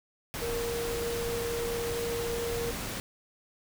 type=tone in noise; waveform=sine; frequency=468.8 Hz; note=A#4; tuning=10 cents sharp; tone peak=-31 dBFS; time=0.42-2.71 s; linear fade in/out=0 ms; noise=pink; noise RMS=-36 dBFS; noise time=0.34-3 s; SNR=+2 dB; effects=none